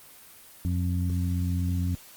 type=harmonic tone; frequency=89 Hz; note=F2; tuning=33 cents sharp; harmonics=1 / 2 / 3; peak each=-25 / -31 / -35 dBFS; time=0.65-1.95 s; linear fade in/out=0 ms; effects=white hiss -50 dBFS RMS until 2.16 s + Opus 24 kbps